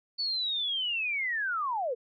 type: linear sweep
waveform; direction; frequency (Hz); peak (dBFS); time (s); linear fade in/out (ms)
sine; down; 4512 to 443.2; -28; 0.18-1.95; 20
effects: none

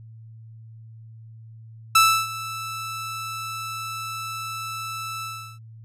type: tone with ADSR envelope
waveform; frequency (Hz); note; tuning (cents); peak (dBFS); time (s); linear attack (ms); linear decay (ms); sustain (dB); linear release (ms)
sawtooth; 1318.5; E6; 0; -8; 1.95-5.59; 6; 310; -18; 360
effects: added 112 Hz sine -41 dBFS peak until 5.84 s + resampled to 32000 Hz

